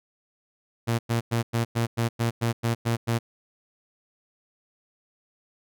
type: tone bursts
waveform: sawtooth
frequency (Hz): 116.54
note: A#2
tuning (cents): 0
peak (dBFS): -18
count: 11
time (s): 0.87-3.19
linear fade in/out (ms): 20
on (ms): 120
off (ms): 100
effects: none